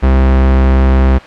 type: tone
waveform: 45% pulse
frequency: 65.8 Hz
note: C2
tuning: 10 cents sharp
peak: -6 dBFS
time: 0.02-1.19 s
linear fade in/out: 20 ms
effects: white hiss -31 dBFS RMS until 1.26 s + low-pass 2000 Hz 12 dB/octave